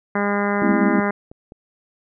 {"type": "harmonic tone", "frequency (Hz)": 203, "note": "G#3", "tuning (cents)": -39, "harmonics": [1, 2, 3, 4, 5, 6, 7, 8, 9, 10], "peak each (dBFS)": [-22, -25, -27, -28, -29, -30, -30, -31, -32, -32], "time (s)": [0.15, 1.11], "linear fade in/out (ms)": 5}
{"type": "chord", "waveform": "sine", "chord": "A minor seventh", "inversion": "third", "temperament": "equal", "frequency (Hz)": [196, 220, 261.6, 329.6], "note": ["G3", "A3", "C4", "E4"], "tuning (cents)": [0, 0, 0, 0], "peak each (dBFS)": -22, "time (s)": [0.62, 1], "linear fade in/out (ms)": 2}
{"type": "clicks", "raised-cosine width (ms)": 2, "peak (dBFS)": -26, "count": 3, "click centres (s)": [0.711, 1.315, 1.521]}
{"effects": []}